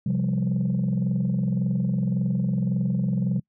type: chord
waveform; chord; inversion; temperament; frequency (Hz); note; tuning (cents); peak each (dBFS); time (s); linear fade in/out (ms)
sine; C suspended fourth; none; just; 130.81 / 174.42 / 196.22; C3 / F3 / G3; 0 / -2 / +2; -24; 0.06-3.4; 5
effects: noise-tail reverb RT60 0.1 s tail -26 dB re dry + tanh soft clip ceiling -17 dBFS